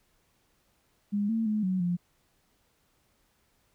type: tone with pitch steps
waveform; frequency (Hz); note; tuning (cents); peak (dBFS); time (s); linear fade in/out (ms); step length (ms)
sine; 204.4 / 225.1 / 213.2 / 186.1 / 175.7; G#3 / A3 / G#3 / F#3 / F3; -27 / +40 / +46 / +10 / +11; -25; 1.12-1.97; 20; 170
effects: pink hiss -70 dBFS RMS until 3.74 s